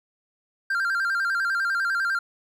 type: tone with vibrato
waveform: triangle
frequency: 1480 Hz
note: F#6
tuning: in tune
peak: -20 dBFS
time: 0.7-2.19 s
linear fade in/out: 5 ms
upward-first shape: square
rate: 10 Hz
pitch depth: 110 cents each way
effects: none